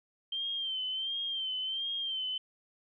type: tone with vibrato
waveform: sine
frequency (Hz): 3136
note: G7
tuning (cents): 0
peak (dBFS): -32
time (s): 0.32-2.38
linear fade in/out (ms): 5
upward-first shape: sine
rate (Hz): 1.4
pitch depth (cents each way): 61
effects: none

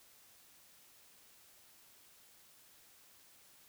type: silence
effects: white hiss -63 dBFS RMS until 3.68 s

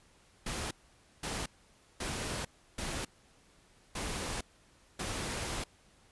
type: noise bursts at uneven times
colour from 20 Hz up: pink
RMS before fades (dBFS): -37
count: 6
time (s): 0.46-0.71 / 1.23-1.46 / 2-2.45 / 2.78-3.05 / 3.95-4.41 / 4.99-5.64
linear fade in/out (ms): 5
effects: pink hiss -64 dBFS RMS until 6.11 s + resampled to 24000 Hz

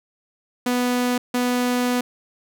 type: tone pair in turn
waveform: sawtooth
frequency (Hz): 246.9 / 246.9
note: B3 / B3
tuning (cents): 0 / 0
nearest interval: unison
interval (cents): 0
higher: neither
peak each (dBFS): -15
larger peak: neither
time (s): 0.66-1.18 / 1.34-2.01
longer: second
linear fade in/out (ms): 5
effects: none

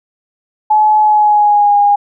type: tone with pitch glide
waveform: sine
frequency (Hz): 854 to 816.8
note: G#5 to G#5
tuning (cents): +48 to -29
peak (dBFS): -6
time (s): 0.7-1.96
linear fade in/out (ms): 10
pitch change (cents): -77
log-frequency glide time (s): 1-1.77
effects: none

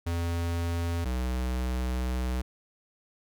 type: tone pair in turn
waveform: square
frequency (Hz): 85 / 62.71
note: F2 / B1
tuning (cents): -46 / +27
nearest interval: perfect fourth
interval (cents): 527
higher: first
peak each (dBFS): -28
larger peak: neither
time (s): 0.06-1.05 / 1.05-2.42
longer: second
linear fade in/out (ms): 10
effects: none

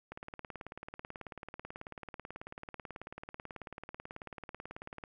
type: click train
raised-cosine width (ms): 0.5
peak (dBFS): -28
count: 91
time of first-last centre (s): 0.12-5.038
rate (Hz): 18.3
effects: none

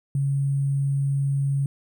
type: tone with sample-and-hold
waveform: sine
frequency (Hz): 138.7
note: C#3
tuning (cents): +1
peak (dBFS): -20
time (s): 0.15-1.66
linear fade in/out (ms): 2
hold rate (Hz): 8820
effects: none

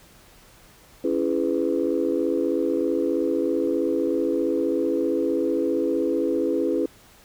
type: chord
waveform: sine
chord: C# minor seventh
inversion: none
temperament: just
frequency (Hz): 277.2 / 332.6 / 415.8 / 498.9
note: C#4 / E4 / G#4 / B4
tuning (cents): 0 / +16 / +2 / +17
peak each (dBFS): -26 / -24 / -26 / -26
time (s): 1.04-6.86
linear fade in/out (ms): 5
effects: tanh soft clip ceiling -11 dBFS + pink hiss -52 dBFS RMS until 7.24 s

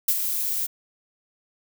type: noise with ADSR envelope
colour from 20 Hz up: violet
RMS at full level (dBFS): -18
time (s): 0.08-0.67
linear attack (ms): 6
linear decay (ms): 51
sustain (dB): -8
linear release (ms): 15
effects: none

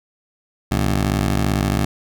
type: ring-modulated tone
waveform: 20% pulse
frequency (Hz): 98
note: G2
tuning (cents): 0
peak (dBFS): -9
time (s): 0.71-1.85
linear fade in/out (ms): 5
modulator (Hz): 27.5
effects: none

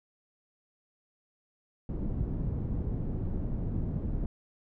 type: low-pass noise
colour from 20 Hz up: pink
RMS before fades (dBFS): -32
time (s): 1.89-4.26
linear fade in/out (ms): 2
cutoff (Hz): 250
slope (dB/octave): 12
effects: none

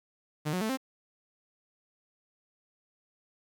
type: tone with pitch steps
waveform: sawtooth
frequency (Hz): 151.6 / 182.38 / 219.4 / 264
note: D#3 / F#3 / A3 / C4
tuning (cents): -45 / -25 / -5 / +16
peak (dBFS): -25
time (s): 0.45-0.774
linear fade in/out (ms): 20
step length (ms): 81
effects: 10-bit

